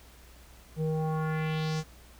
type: tone with low-pass filter sweep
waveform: square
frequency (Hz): 157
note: D#3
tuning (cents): +16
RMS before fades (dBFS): -30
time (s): 0.76-1.84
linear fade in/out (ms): 50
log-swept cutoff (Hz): 360 to 7100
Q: 2.2
effects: added 60 Hz sine -53 dBFS peak until 2.19 s + pink hiss -56 dBFS RMS until 2.19 s